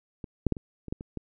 clicks, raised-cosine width 3 ms, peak -24 / -9 / -11 / -25 / -26 / -17 / -26 / -21 dBFS, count 8, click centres 0.242 / 0.467 / 0.523 / 0.568 / 0.883 / 0.925 / 1.009 / 1.173 s, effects none

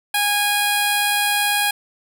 5% pulse tone with notch filter, 822 Hz, G#5, 18 cents flat, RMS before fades -19 dBFS, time 0.14-1.71 s, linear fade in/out 5 ms, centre 6200 Hz, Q 0.72, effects none

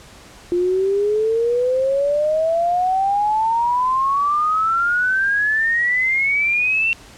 sine exponential sweep, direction up, 347.7 to 2725 Hz, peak -15 dBFS, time 0.52-6.93 s, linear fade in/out 0 ms, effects pink hiss -43 dBFS RMS until 7.17 s + low-pass 9000 Hz 12 dB/octave

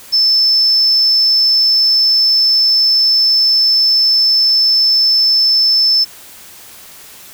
sine tone, 5274 Hz, E8, in tune, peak -8 dBFS, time 0.12-6.05 s, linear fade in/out 20 ms, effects white hiss -37 dBFS RMS until 7.33 s

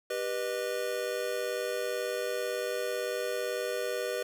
square chord, G augmented, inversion none, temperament just, 392 / 490 / 612.5 Hz, G4 / B4 / D#5, 0 / -14 / -27 cents, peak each -38 / -34 / -37 dBFS, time 0.1-4.23 s, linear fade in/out 5 ms, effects none

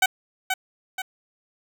15% pulse tone with echo, 755 Hz, F#5, 35 cents sharp, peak -9 dBFS, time 0.02-0.06 s, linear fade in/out 5 ms, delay 480 ms, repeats 2, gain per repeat -6 dB, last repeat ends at 1.02 s, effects none

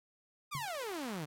sawtooth exponential sweep, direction down, 1249 to 140.4 Hz, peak -34 dBFS, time 0.51-1.26 s, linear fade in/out 20 ms
sine tone with exponential decay, 141.6 Hz, C#3, 37 cents sharp, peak -35 dBFS, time 0.55-0.7 s, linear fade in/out 0 ms, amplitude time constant 31 ms
effects AAC 48 kbps

